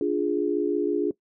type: chord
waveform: sine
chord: D diminished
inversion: none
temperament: equal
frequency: 293.7 / 349.2 / 415.3 Hz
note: D4 / F4 / Ab4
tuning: 0 / 0 / 0 cents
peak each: -26 dBFS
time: 0.01-1.11 s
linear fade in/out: 2 ms
effects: noise-tail reverb RT60 0.1 s tail -19 dB re dry